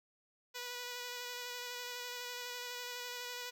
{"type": "tone with vibrato", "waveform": "5% pulse", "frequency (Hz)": 490, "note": "B4", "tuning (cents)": -14, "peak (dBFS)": -30, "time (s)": [0.54, 3.51], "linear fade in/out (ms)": 20, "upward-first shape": "square", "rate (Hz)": 12, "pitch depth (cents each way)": 12, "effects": []}